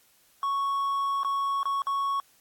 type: tone with dropouts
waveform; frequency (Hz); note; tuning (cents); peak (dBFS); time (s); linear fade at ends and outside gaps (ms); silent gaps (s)
triangle; 1108.7; C#6; 0; -23; 0.43-2.2; 1; 1.233-1.247 / 1.631-1.655 / 1.82-1.869
effects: white hiss -62 dBFS RMS until 2.4 s + AAC 64 kbps

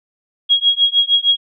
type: tone with tremolo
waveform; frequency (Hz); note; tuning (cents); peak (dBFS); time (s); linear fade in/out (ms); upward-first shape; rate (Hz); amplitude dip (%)
sine; 3296; G#7; -14; -7; 0.49-1.37; 20; triangle; 6.5; 100
effects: none

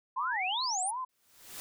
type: exponential sweep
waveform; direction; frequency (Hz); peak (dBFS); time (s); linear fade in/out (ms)
sine; up; 987.8 to 10330; -31; 0.16-0.91; 10
type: tone with vibrato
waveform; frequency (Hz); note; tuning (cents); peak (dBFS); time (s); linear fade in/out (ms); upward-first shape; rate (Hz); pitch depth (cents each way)
sine; 873; A5; -14; -33; 0.17-1.05; 10; sine; 2.7; 300
type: noise with exponential growth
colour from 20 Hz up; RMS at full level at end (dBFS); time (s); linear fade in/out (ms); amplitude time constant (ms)
white; -41; 1.09-1.6; 0; 110
effects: none

